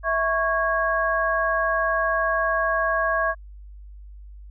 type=tone cluster; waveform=sine; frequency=654 / 1109 / 1642 Hz; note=E5 / C#6 / G#6; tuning=-14 / 0 / -20 cents; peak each=-24 dBFS; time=0.03-3.35 s; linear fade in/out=50 ms; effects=added 50 Hz sine -39 dBFS peak until 4.5 s